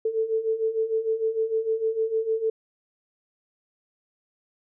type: beating tone pair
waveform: sine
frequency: 440 / 446.6 Hz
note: A4 / A4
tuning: 0 / +26 cents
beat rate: 6.6 Hz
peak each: -28 / -24 dBFS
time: 0.05-2.5 s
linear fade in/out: 5 ms
effects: none